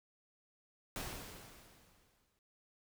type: noise with exponential decay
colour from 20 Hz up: pink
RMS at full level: -41 dBFS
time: 0.96-2.39 s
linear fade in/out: 1 ms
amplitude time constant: 310 ms
effects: none